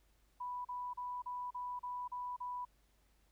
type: tone bursts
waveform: sine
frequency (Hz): 987.8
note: B5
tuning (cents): 0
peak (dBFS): -39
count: 8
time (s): 0.4-2.652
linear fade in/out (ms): 10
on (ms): 250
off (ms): 36
effects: added 50 Hz sine -70 dBFS peak until 3.31 s + pink hiss -75 dBFS RMS until 3.31 s